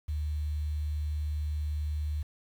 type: tone with quantisation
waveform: sine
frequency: 75.2 Hz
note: D2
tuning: 42 cents sharp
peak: -29 dBFS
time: 0.08-2.23 s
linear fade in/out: 10 ms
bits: 9
effects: none

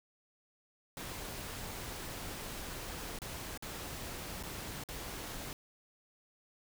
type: noise with dropouts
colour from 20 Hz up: pink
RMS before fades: -43 dBFS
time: 0.97-5.53 s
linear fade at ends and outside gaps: 1 ms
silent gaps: 3.188-3.218 / 3.576-3.624 / 4.428-4.435 / 4.837-4.887 s
effects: none

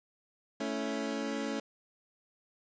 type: chord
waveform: 25% pulse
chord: A major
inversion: none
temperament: equal with one note detuned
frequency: 220 / 278.8 / 329.6 Hz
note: A3 / C#4 / E4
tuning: 0 / +10 / 0 cents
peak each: -33 / -32 / -38 dBFS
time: 0.6-1.6 s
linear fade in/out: 5 ms
effects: resampled to 16000 Hz + 10-bit

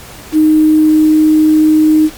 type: tone with quantisation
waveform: sine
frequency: 310 Hz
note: D#4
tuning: 6 cents flat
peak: -5 dBFS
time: 0.32-2.1 s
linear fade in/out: 50 ms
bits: 5
effects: pink hiss -33 dBFS RMS until 2.17 s + Opus 48 kbps

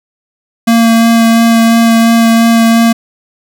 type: tone with vibrato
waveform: square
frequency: 229.1 Hz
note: A#3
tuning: 30 cents flat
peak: -5 dBFS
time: 0.67-2.93 s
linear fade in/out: 10 ms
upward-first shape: sine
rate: 2.9 Hz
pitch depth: 11 cents each way
effects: none

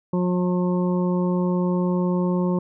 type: harmonic tone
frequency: 179.6 Hz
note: F3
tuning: 49 cents sharp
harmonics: 1 / 2 / 3 / 5 / 6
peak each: -20 / -26 / -30 / -34 / -36 dBFS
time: 0.13-2.59 s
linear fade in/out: 5 ms
effects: none

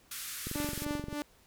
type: band-pass noise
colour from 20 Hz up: white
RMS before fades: -41 dBFS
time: 0.11-0.85 s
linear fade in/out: 5 ms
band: 1200 to 15000 Hz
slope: 48 dB/octave
type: click train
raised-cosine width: 3 ms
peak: -25 dBFS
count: 16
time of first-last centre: 0.47-1.128 s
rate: 22.8 Hz
type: tone with tremolo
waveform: sawtooth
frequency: 293.7 Hz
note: D4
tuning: in tune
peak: -29 dBFS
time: 0.55-1.22 s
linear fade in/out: 0 ms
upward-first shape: sine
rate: 3.4 Hz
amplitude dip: 85%
effects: pink hiss -63 dBFS RMS until 1.46 s

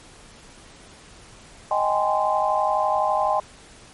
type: chord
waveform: sine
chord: Ab major seventh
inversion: second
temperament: just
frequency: 623 / 778.7 / 830.6 / 1038.3 Hz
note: Eb5 / G5 / Ab5 / C6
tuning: +2 / -12 / 0 / -14 cents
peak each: -24 dBFS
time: 1.71-3.4 s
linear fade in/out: 2 ms
effects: pink hiss -47 dBFS RMS until 3.93 s + MP3 48 kbps

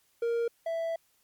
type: tone pair in turn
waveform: triangle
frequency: 467.1 / 660.6 Hz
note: A#4 / E5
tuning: +3 / +4 cents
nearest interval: tritone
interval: 601 cents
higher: second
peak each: -24 / -27 dBFS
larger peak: first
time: 0.22-0.48 / 0.66-0.96 s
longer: second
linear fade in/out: 5 ms
effects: white hiss -69 dBFS RMS until 1.23 s + MP3 96 kbps

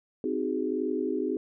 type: chord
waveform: sine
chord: Ab dominant seventh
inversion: first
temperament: just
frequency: 259.6 / 311.5 / 373.8 / 415.3 Hz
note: C4 / Eb4 / Gb4 / Ab4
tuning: -13 / +2 / +18 / 0 cents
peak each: -32 dBFS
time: 0.24-1.37 s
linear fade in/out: 2 ms
effects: none

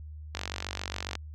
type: click train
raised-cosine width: 0.2 ms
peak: -15 dBFS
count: 39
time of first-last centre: 0.35-1.153 s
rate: 47.3 Hz
effects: added 76 Hz sine -40 dBFS peak until 1.34 s

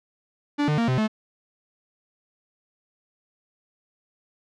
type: tone with pitch steps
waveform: 45% pulse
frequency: 290.9 / 150 / 232.1 / 128.8 / 216.7 Hz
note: D4 / D3 / A#3 / C3 / A3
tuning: -16 / +37 / -7 / -27 / -26 cents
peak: -20 dBFS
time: 0.58-1.08 s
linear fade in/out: 20 ms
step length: 100 ms
effects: low-pass 4000 Hz 12 dB/octave

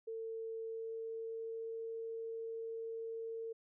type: tone with pitch glide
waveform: sine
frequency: 450 to 453.4 Hz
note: A4 to A#4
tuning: +39 to -48 cents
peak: -40 dBFS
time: 0.07-3.53 s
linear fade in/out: 10 ms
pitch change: +13 cents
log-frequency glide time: 0.64-1.92 s
effects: none

